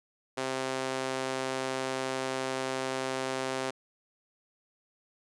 sawtooth tone with high-pass filter, 131.5 Hz, C3, 9 cents sharp, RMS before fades -33 dBFS, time 0.37-3.71 s, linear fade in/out 10 ms, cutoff 420 Hz, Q 0.98, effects resampled to 22050 Hz

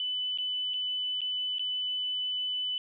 sine tone with dropouts, 2998 Hz, F#7, 22 cents sharp, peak -29 dBFS, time 0-2.78 s, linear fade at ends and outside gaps 1 ms, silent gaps 0.375-0.385 / 0.736-0.74 / 1.207-1.216 / 1.584-1.594 s, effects none

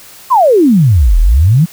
sine exponential two-way sweep, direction down then up, 1108.7 to 37.53 to 179.3 Hz, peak -4 dBFS, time 0.3-1.66 s, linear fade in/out 20 ms, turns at 1.19 s, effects white hiss -36 dBFS RMS until 1.72 s

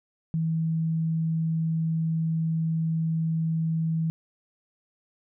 sine tone, 161.9 Hz, E3, 31 cents flat, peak -23 dBFS, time 0.34-4.1 s, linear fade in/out 0 ms, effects none

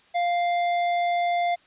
sine tone with hard clipping, 698.5 Hz, F5, in tune, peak -23 dBFS, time 0.14-1.56 s, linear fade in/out 20 ms, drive 10 dB, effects white hiss -58 dBFS RMS until 1.66 s + resampled to 8000 Hz

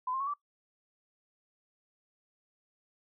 sine tone with pitch steps, 1012 / 1059.2 / 1108.7 / 1160.5 Hz, B5 / C6 / C#6 / D6, +42 / +21 / 0 / -21 cents, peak -31 dBFS, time 0.07-0.338 s, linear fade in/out 5 ms, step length 67 ms, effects noise-tail reverb RT60 0.1 s tail -20 dB re dry

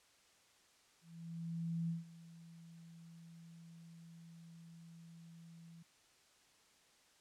sine tone with ADSR envelope, 166.6 Hz, E3, 19 cents sharp, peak -35 dBFS, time 1.01-5.83 s, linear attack 880 ms, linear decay 150 ms, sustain -19 dB, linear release 8 ms, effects white hiss -69 dBFS RMS until 7.2 s + low-pass 8000 Hz 12 dB/octave

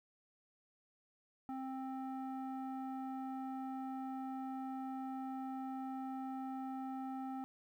square tone with low-pass filter, 263.6 Hz, C4, 13 cents sharp, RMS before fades -43 dBFS, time 1.49-7.44 s, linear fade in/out 0 ms, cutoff 1000 Hz, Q 3.1, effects 12-bit

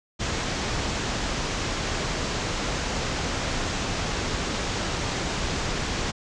pink low-pass noise, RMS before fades -28 dBFS, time 0.19-6.12 s, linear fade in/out 20 ms, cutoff 7300 Hz, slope 48 dB/octave, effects none

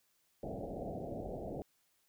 white low-pass noise, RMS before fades -42 dBFS, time 0.43-1.62 s, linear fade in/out 0 ms, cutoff 750 Hz, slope 96 dB/octave, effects white hiss -75 dBFS RMS until 2.08 s

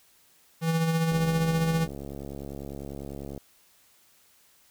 square tone with tremolo, 163.5 Hz, E3, 14 cents flat, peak -22 dBFS, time 0.61-1.88 s, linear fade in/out 50 ms, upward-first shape sine, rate 15 Hz, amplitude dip 40%
click train, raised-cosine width 2 ms, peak -25 dBFS, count 159, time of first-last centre 1.12-3.377 s, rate 70 Hz
effects white hiss -61 dBFS RMS until 4.7 s

